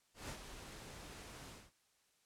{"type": "noise with ADSR envelope", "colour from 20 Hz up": "pink", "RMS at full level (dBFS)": -45, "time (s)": [0.14, 1.72], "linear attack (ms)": 150, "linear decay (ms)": 76, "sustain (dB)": -7, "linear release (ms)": 230, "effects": ["white hiss -75 dBFS RMS until 2.25 s", "low-pass 10000 Hz 12 dB/octave"]}